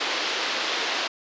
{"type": "band-pass noise", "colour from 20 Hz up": "white", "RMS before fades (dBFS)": -27, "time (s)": [0, 1.08], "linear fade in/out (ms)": 10, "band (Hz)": [300, 4500], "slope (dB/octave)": 24, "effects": ["resampled to 16000 Hz"]}